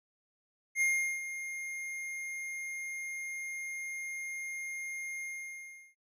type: tone with ADSR envelope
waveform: square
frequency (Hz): 2126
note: C7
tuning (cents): +27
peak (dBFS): -26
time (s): 0.75-5.95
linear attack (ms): 64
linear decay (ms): 390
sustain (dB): -12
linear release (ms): 720
effects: noise-tail reverb RT60 0.1 s tail -20 dB re dry + low-pass 12000 Hz 12 dB/octave